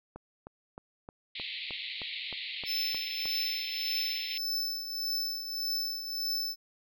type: click train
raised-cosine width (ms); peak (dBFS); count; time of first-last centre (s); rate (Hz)
1; -29; 11; 0.16-3.256; 3.23
type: band-pass noise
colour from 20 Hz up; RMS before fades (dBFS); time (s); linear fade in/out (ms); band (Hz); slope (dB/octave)
white; -39; 1.35-4.38; 5; 2000 to 4300; 96
type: tone with tremolo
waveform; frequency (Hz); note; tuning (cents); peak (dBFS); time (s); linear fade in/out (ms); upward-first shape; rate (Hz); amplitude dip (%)
square; 5274; E8; 0; -29; 2.65-6.56; 50; triangle; 1.7; 65
effects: none